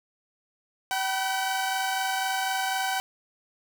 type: tone cluster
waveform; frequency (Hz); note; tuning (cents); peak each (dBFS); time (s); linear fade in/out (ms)
sawtooth; 766 / 978 / 1508; G5 / B5 / F#6; -40 / -17 / +32; -23 / -32 / -30; 0.91-3; 0
effects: none